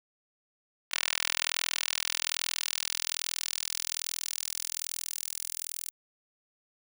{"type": "tone with high-pass filter sweep", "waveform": "10% pulse", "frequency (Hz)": 41.2, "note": "E1", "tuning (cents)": 0, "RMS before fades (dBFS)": -34, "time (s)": [0.91, 5.91], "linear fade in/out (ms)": 10, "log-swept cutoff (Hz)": [2300, 8700], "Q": 0.92, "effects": []}